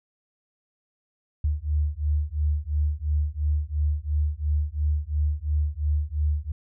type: beating tone pair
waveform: sine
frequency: 73.42 / 76.32 Hz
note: D2 / D#2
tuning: 0 / -33 cents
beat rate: 2.9 Hz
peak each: -25 dBFS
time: 1.44-6.52 s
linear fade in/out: 5 ms
effects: none